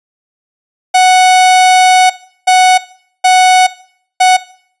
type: tone bursts at uneven times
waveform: 45% pulse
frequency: 740 Hz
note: F#5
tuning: in tune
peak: -4 dBFS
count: 4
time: 0.94-2.1 / 2.47-2.78 / 3.24-3.67 / 4.2-4.37 s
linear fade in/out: 10 ms
effects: noise-tail reverb RT60 0.6 s tail -19 dB re dry + resampled to 24000 Hz